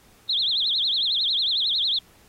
sine tone with vibrato, 3679 Hz, A#7, 24 cents flat, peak -20 dBFS, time 0.29-1.99 s, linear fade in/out 5 ms, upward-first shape triangle, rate 11 Hz, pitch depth 280 cents each way, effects pink hiss -56 dBFS RMS until 2.28 s + AAC 48 kbps

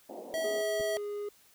white band-pass noise, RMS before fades -44 dBFS, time 0.09-0.62 s, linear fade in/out 5 ms, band 220 to 770 Hz, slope 48 dB/octave
square tone, 647 Hz, E5, 32 cents flat, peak -31 dBFS, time 0.34-0.97 s, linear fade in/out 0 ms
triangle tone with pitch glide, 415.3 to 412.2 Hz, G#4 to G#4, 0 to -13 cents, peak -32 dBFS, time 0.44-1.29 s, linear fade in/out 5 ms, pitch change -13 cents, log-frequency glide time 0.66-1.04 s
clicks, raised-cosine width 2 ms, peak -32 dBFS, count 2, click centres 0.799 / 0.809 s
effects white hiss -62 dBFS RMS until 1.54 s

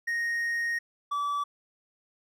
triangle tone pair in turn, 1864.7 / 1152.6 Hz, A#6 / D6, 0 / -33 cents, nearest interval minor sixth, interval 833 cents, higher first, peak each -25 dBFS, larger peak neither, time 0.07-0.79 / 1.11-1.44 s, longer first, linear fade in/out 10 ms, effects none

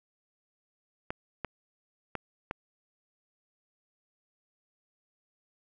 clicks, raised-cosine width 0.5 ms, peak -18 dBFS, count 4, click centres 1.105 / 1.447 / 2.153 / 2.511 s, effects none

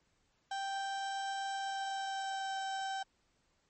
35% pulse tone with pitch glide, 784 to 774.5 Hz, G5 to G5, 0 to -21 cents, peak -34 dBFS, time 0.51-3.03 s, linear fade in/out 5 ms, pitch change -21 cents, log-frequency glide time 1.51-2.6 s, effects pink hiss -75 dBFS RMS until 3.69 s + MP3 32 kbps

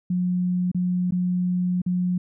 sine tone with dropouts, 180 Hz, F#3, 47 cents flat, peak -20 dBFS, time 0.1-2.18 s, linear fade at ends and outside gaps 5 ms, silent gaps 0.716-0.746 / 1.109-1.121 / 1.818-1.862 s, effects none

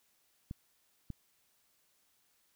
clicks, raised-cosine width 5 ms, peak -28 dBFS, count 2, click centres 0.511 / 1.103 s, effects white hiss -73 dBFS RMS until 2.55 s

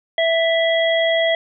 harmonic tone, 659.3 Hz, E5, in tune, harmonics 1 / 3 / 5, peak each -16 / -21 / -23 dBFS, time 0.18-1.35 s, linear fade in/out 2 ms, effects none

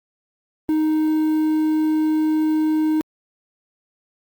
triangle tone with quantisation, 311.1 Hz, D#4, in tune, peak -14 dBFS, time 0.69-3.01 s, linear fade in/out 0 ms, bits 7, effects Opus 24 kbps

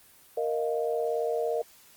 sine chord, Bb suspended fourth, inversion none, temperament just, 466.2 / 621.6 / 699.2 Hz, Bb4 / Eb5 / F5, 0 / -2 / +2 cents, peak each -28 / -31 / -34 dBFS, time 0.37-1.62 s, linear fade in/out 5 ms, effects white hiss -56 dBFS RMS until 1.96 s + Opus 24 kbps

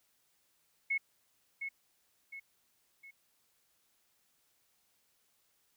sine tone with echo, 2188 Hz, C#7, 23 cents flat, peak -29 dBFS, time 0.9-0.98 s, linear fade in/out 10 ms, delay 710 ms, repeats 3, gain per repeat -7 dB, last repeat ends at 3.11 s, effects white hiss -74 dBFS RMS until 5.76 s

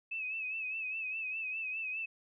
sine tone with vibrato, 2583 Hz, E7, 36 cents flat, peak -35 dBFS, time 0.11-2.06 s, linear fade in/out 10 ms, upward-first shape sine, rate 4.9 Hz, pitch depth 60 cents each way, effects none

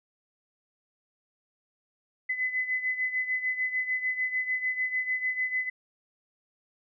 sine beating tone pair, 2016 / 2022.7 Hz, B6 / B6, +35 / +41 cents, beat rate 6.7 Hz, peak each -28 / -33 dBFS, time 2.29-5.7 s, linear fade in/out 10 ms, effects none

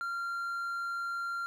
triangle tone, 1383 Hz, F6, 17 cents flat, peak -31 dBFS, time 0.01-1.46 s, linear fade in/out 0 ms, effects none

